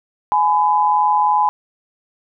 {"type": "tone pair together", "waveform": "sine", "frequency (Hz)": [840, 1003], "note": ["G#5", "B5"], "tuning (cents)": [19, 26], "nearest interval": "minor third", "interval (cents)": 307, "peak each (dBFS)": -15, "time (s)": [0.32, 1.49], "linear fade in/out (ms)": 0, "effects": []}